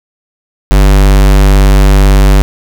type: tone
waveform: square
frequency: 49 Hz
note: G1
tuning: in tune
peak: -3 dBFS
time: 0.71-2.42 s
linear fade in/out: 0 ms
effects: none